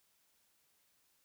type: silence
effects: white hiss -74 dBFS RMS until 1.24 s